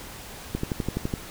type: click train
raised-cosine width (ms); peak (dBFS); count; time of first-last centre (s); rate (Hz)
3; -13; 8; 0.55-1.138; 11.9
effects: pink hiss -41 dBFS RMS until 1.3 s